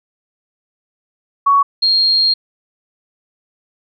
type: tone pair in turn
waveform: sine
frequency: 1119 / 4233 Hz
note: C#6 / C8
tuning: +16 / +19 cents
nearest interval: octave + major seventh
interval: 2303 cents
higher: second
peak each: -8 / -10 dBFS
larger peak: first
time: 1.46-1.63 / 1.82-2.34 s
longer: second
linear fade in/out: 10 ms
effects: none